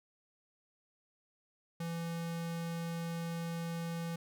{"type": "tone", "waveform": "square", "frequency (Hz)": 167.6, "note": "E3", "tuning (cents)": 29, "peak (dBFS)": -37, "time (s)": [1.8, 4.16], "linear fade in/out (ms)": 5, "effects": []}